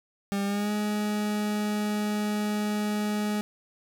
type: tone with pitch glide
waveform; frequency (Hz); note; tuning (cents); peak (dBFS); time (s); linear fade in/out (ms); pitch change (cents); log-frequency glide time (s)
40% pulse; 199.7 to 209.5; G3 to G#3; +32 to +15; -25; 0.32-3.41; 0; +83; 0.45-0.71
effects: none